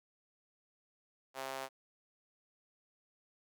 sawtooth tone with high-pass filter, 133.8 Hz, C3, 39 cents sharp, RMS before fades -42 dBFS, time 1.34-1.69 s, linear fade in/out 50 ms, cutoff 670 Hz, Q 1.5, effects none

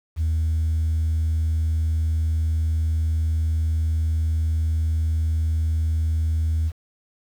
sine tone, 80 Hz, D#2, 49 cents sharp, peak -17 dBFS, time 0.16-6.72 s, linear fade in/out 50 ms, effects tanh soft clip ceiling -17 dBFS + 8-bit

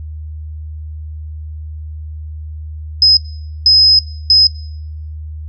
sine tone bursts at uneven times, 5080 Hz, D#8, 35 cents sharp, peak -4 dBFS, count 3, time 3.02-3.17 / 3.66-3.99 / 4.3-4.47 s, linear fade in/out 2 ms, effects noise-tail reverb RT60 0.7 s tail -23 dB re dry + added 77 Hz sine -24 dBFS peak until 5.48 s

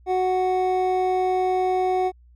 triangle tone pair together, 370 / 740 Hz, F#4 / F#5, 0 / 0 cents, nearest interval octave, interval 1200 cents, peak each -20 dBFS, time 0.06-2.12 s, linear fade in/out 50 ms, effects added 60 Hz sine -49 dBFS peak until 2.35 s

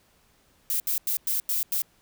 violet noise bursts at uneven times, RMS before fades -26 dBFS, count 6, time 0.7-0.8 / 0.87-0.98 / 1.07-1.17 / 1.27-1.4 / 1.49-1.63 / 1.72-1.82 s, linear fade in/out 2 ms, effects pink hiss -63 dBFS RMS until 2.01 s

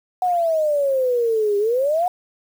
sine exponential two-way sweep, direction down then up, 740 to 400.9 to 740 Hz, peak -16 dBFS, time 0.22-2.08 s, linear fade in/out 2 ms, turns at 1.58 s, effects 7-bit

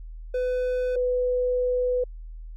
triangle / sine tone pair in turn, 502 / 498.5 Hz, B4 / B4, +28 / +16 cents, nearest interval unison, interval 12 cents, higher first, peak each -21 / -21 dBFS, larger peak neither, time 0.34-0.96 / 0.96-2.04 s, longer second, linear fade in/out 5 ms, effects added 40 Hz sine -36 dBFS peak until 2.56 s

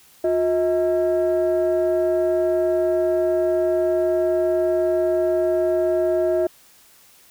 sine tone pair together, 357.5 / 637 Hz, F4 / D#5, +41 / +41 cents, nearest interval minor seventh, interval 1000 cents, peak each -18 dBFS, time 0.24-6.47 s, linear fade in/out 5 ms, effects tanh soft clip ceiling -13 dBFS + white hiss -52 dBFS RMS until 7.3 s

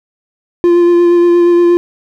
triangle tone with vibrato, 347.2 Hz, F4, 10 cents flat, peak -3 dBFS, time 0.64-1.77 s, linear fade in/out 0 ms, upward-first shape sine, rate 8.5 Hz, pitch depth 14 cents each way, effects none

